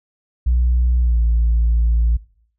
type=tone with pitch glide; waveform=sine; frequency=60.8 to 57.06 Hz; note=B1 to A#1; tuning=-26 to -36 cents; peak=-11 dBFS; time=0.46-2.17 s; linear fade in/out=10 ms; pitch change=-110 cents; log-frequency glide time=1-1.21 s; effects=noise-tail reverb RT60 0.6 s tail -22 dB re dry + tanh soft clip ceiling -10 dBFS